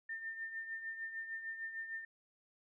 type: tone with tremolo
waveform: sine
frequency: 1805 Hz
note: A6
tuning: 44 cents sharp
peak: -38 dBFS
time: 0.09-2.05 s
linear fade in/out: 5 ms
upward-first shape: triangle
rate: 6.6 Hz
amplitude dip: 65%
effects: none